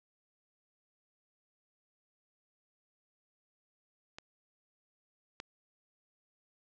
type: clicks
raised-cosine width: 0.2 ms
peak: -27 / -23 dBFS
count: 2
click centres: 4.185 / 5.401 s
effects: low-pass 7000 Hz 12 dB/octave